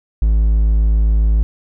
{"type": "tone", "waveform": "triangle", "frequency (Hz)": 53.7, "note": "A1", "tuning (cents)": -41, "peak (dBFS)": -8, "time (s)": [0.22, 1.43], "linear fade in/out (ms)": 0, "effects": []}